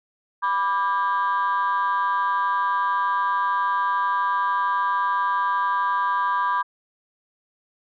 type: chord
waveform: sine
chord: G major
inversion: first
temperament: equal with one note detuned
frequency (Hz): 987.8 / 1174.7 / 1607.4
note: B5 / D6 / G6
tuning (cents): 0 / 0 / +43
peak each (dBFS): -21 / -23 / -27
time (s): 0.42-6.63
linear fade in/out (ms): 20
effects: tanh soft clip ceiling -14 dBFS